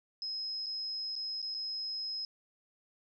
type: tone with dropouts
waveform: sine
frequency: 5120 Hz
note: D#8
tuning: 49 cents sharp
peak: -35 dBFS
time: 0.22-2.25 s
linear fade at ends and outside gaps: 1 ms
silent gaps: 0.661-0.666 / 1.155-1.162 / 1.418-1.426 / 1.543-1.547 s
effects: none